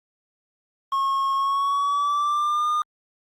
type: tone with pitch glide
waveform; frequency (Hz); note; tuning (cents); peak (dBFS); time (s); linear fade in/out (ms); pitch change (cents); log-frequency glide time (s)
triangle; 1088 to 1214.2; C#6 to D#6; -33 to -43; -18; 0.92-2.82; 2; +190; 1.35-2.69
effects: Opus 24 kbps